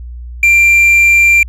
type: tone with quantisation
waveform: triangle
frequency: 2370 Hz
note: D7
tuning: 15 cents sharp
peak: -3 dBFS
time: 0.43-1.43 s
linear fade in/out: 2 ms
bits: 5
effects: added 60 Hz sine -24 dBFS peak until 1.48 s + resampled to 32000 Hz